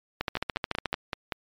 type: two click trains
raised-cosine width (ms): 0.3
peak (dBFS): -11 / -13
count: 11 / 6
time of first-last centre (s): 0.21-0.929 / 0.37-1.322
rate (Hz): 13.9 / 5.25
effects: MP3 96 kbps

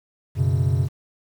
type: chord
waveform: triangle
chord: F# suspended fourth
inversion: none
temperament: just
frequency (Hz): 92.5 / 123.33 / 138.75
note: F#2 / B2 / C#3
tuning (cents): 0 / -2 / +2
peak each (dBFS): -20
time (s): 0.35-0.89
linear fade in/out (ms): 50
effects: 8-bit

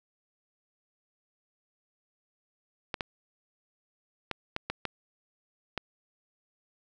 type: clicks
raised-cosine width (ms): 0.3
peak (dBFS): -15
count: 7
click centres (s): 2.942 / 3.008 / 4.313 / 4.564 / 4.7 / 4.853 / 5.777
effects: none

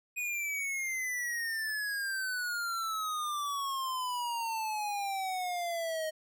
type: exponential sweep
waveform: square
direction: down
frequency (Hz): 2489 to 622.3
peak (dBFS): -33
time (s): 0.16-6.11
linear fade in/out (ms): 20
effects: none

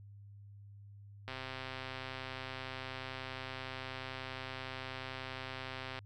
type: click train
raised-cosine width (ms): 0.3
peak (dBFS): -26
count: 618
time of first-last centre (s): 1.28-5.99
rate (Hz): 131
effects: added 101 Hz sine -51 dBFS peak until 6.05 s

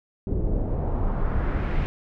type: noise with low-pass filter sweep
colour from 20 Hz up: brown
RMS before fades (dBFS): -24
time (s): 0.27-1.86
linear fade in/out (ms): 0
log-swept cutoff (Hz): 380 to 2600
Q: 1.5
effects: none

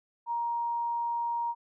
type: tone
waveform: sine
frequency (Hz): 940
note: A#5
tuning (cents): +14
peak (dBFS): -28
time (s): 0.26-1.55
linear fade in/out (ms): 50
effects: none

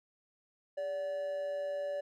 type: tone with amplitude modulation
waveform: triangle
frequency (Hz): 576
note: D5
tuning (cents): -34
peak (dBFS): -30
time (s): 0.77-2.01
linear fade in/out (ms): 10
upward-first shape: sine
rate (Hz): 169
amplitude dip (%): 40
effects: none

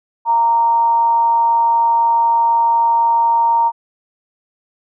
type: tone with amplitude modulation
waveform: sine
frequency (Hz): 926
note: A#5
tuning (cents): -12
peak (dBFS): -9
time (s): 0.25-3.72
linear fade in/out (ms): 50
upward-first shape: sine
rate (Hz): 243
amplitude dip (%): 30
effects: none

